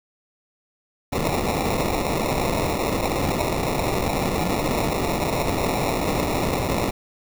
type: noise with sample-and-hold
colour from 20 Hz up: violet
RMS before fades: -23 dBFS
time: 1.12-6.91 s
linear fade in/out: 10 ms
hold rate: 1575 Hz
effects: none